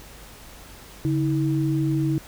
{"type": "tone pair together", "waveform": "sine", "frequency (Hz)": [142.35, 320.5], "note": ["C#3", "E4"], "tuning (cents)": [46, -49], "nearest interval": "octave + major second", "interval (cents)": 1405, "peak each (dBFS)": [-22, -23], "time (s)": [1.05, 2.18], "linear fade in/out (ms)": 0, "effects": ["added 50 Hz sine -49 dBFS peak until 2.27 s", "pink hiss -45 dBFS RMS until 2.27 s"]}